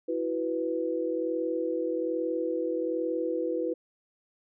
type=chord; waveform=sine; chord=E suspended second; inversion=none; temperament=just; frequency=329.6 / 370.8 / 494.4 Hz; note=E4 / F#4 / B4; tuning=0 / +4 / +2 cents; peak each=-31 / -34 / -30 dBFS; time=0.08-3.74 s; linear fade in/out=10 ms; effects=none